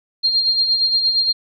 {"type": "tone with tremolo", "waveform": "sine", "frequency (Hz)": 4205, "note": "C8", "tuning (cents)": 8, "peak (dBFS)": -12, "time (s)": [0.23, 1.33], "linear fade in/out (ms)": 20, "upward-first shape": "sine", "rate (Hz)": 8.6, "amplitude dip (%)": 50, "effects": []}